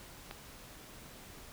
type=click; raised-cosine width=0.3 ms; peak=-26 dBFS; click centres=0.311 s; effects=pink hiss -52 dBFS RMS until 1.52 s